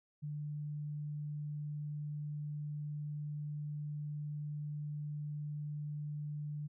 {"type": "tone", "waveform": "sine", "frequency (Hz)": 148.4, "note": "D3", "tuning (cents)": 18, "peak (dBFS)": -38, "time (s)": [0.22, 6.68], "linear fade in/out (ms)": 20, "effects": []}